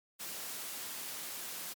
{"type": "noise", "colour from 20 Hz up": "white", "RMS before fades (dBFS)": -42, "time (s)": [0.19, 1.74], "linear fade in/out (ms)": 20, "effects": ["high-pass 150 Hz 12 dB/octave", "MP3 96 kbps"]}